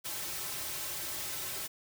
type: noise with comb filter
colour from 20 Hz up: white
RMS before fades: -38 dBFS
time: 0.04-1.68 s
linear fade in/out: 20 ms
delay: 4.2 ms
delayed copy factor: -0.8
effects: none